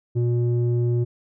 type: tone with low-pass filter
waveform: square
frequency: 120 Hz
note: B2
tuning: 49 cents flat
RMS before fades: -21 dBFS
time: 0.15-1.05 s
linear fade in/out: 20 ms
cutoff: 280 Hz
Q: 9.2
effects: none